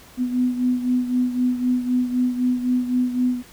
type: beating tone pair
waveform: sine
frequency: 248.9 / 252.8 Hz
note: B3 / B3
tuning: +14 / +41 cents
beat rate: 3.9 Hz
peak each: -19 / -25 dBFS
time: 0.17-3.43 s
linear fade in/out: 50 ms
effects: pink hiss -47 dBFS RMS until 3.52 s